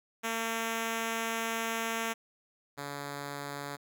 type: tone pair in turn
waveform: 5% pulse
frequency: 226.9 / 142.53 Hz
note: A#3 / C#3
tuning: -47 / +49 cents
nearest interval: minor sixth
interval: 804 cents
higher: first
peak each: -20 / -26 dBFS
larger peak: first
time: 0.23-2.14 / 2.77-3.77 s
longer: first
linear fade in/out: 20 ms
effects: none